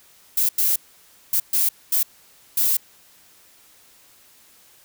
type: noise bursts at uneven times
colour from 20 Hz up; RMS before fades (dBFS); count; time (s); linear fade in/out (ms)
violet; -19; 6; 0.37-0.49 / 0.58-0.76 / 1.33-1.4 / 1.53-1.69 / 1.92-2.03 / 2.57-2.77; 5
effects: white hiss -53 dBFS RMS until 4.84 s